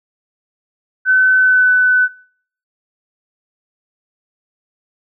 sine tone with pitch glide, 1518 to 1499.7 Hz, F#6 to F#6, +44 to +23 cents, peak -8 dBFS, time 1.05-2.09 s, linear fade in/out 50 ms, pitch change -21 cents, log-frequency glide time 1.38-1.71 s, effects noise-tail reverb RT60 0.6 s tail -25 dB re dry

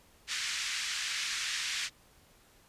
pink band-pass noise, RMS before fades -35 dBFS, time 0.27-1.9 s, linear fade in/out 50 ms, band 1700 to 7300 Hz, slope 24 dB/octave, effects pink hiss -62 dBFS RMS until 2.68 s + resampled to 32000 Hz

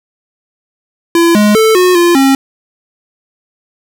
square tone with pitch steps, 338 / 209.1 / 440.8 / 363.8 / 346.1 / 270.5 Hz, E4 / G#3 / A4 / F#4 / F4 / C#4, +43 / +12 / +3 / -29 / -16 / -42 cents, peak -6 dBFS, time 1.15-2.35 s, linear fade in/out 2 ms, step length 200 ms, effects none

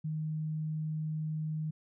sine tone, 155.56 Hz, D#3, in tune, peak -32 dBFS, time 0.04-1.71 s, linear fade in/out 10 ms, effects none

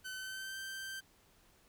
sawtooth tone with pitch glide, 1520 to 1560.9 Hz, F#6 to G6, +46 to -8 cents, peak -38 dBFS, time 0.04-1.01 s, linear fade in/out 20 ms, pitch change +46 cents, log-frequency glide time 0.15-0.58 s, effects pink hiss -67 dBFS RMS until 1.68 s

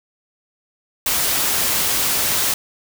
white noise, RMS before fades -19 dBFS, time 1.06-2.54 s, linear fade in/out 2 ms, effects none

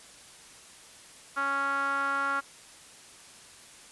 sawtooth tone with band-pass filter, 277.2 Hz, C#4, in tune, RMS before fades -29 dBFS, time 1.36-2.41 s, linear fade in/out 20 ms, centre 1300 Hz, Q 9.5, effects white hiss -51 dBFS RMS until 3.91 s + resampled to 24000 Hz

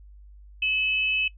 sine tone pair together, 2582 / 3001 Hz, E7 / F#7, -37 / +24 cents, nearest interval minor third, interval 261 cents, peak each -23 / -28 dBFS, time 0.62-1.28 s, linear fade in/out 5 ms, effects noise-tail reverb RT60 0.1 s tail -19 dB re dry + added 50 Hz sine -45 dBFS peak until 1.37 s

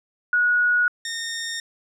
sine / 15% pulse tone pair in turn, 1457 / 1835.7 Hz, F#6 / A#6, -27 / -27 cents, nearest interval major third, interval 400 cents, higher second, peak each -16 / -21 dBFS, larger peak first, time 0.33-0.88 / 1.05-1.6 s, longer neither, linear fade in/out 2 ms, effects low-pass 11000 Hz 12 dB/octave

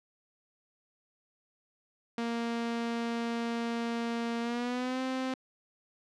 sawtooth tone with pitch glide, 233.1 to 260.1 Hz, A#3 to C4, 0 to -10 cents, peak -27 dBFS, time 2.18-5.34 s, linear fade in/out 2 ms, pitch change +190 cents, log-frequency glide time 4.41-5.01 s, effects low-pass 5000 Hz 12 dB/octave

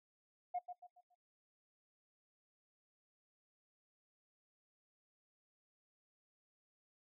sine tone with echo, 717 Hz, F5, 45 cents sharp, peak -35 dBFS, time 0.54-0.59 s, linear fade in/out 10 ms, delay 140 ms, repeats 4, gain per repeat -9 dB, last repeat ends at 1.15 s, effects noise-tail reverb RT60 0.1 s tail -17 dB re dry + tanh soft clip ceiling -32 dBFS

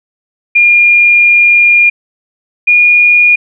sine tone pair in turn, 2414 / 2434 Hz, D7 / D#7, +47 / -39 cents, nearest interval unison, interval 14 cents, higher second, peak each -3 dBFS, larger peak neither, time 0.55-1.9 / 2.67-3.36 s, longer first, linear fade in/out 10 ms, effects none

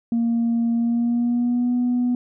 sine tone with pitch glide, 232.7 to 245.5 Hz, A#3 to B3, -3 to -10 cents, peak -16 dBFS, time 0.12-2.15 s, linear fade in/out 2 ms, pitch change +93 cents, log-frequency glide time 0.74-1.74 s, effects tanh soft clip ceiling -15 dBFS

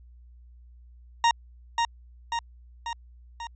40% pulse tone with echo, 932.3 Hz, A#5, in tune, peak -17 dBFS, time 1.24-1.31 s, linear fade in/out 2 ms, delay 540 ms, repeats 4, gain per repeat -4 dB, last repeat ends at 3.47 s, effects added 60 Hz sine -48 dBFS peak until 3.55 s + resampled to 16000 Hz

